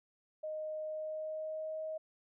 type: tone with pitch glide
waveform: sine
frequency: 620 to 629.7 Hz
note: D#5 to D#5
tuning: -6 to +21 cents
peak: -37 dBFS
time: 0.43-1.98 s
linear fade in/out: 10 ms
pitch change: +27 cents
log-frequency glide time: 0.85-1.82 s
effects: none